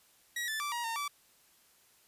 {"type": "tone with pitch steps", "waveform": "sawtooth", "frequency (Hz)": [1912, 1754, 1168, 950, 913, 1157], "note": ["A#6", "A6", "D6", "A#5", "A#5", "D6"], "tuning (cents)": [43, -6, -10, 33, -36, -26], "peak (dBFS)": -30, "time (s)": [0.36, 1.08], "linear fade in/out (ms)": 5, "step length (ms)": 120, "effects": ["white hiss -65 dBFS RMS until 2.07 s", "resampled to 32000 Hz"]}